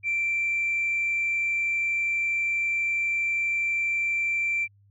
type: tone with frequency modulation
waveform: sine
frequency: 2349 Hz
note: D7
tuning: in tune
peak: -22 dBFS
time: 0.03-4.68 s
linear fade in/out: 50 ms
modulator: 32.3 Hz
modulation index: 0.35
effects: tanh soft clip ceiling -19 dBFS + added 100 Hz sine -56 dBFS peak until 4.9 s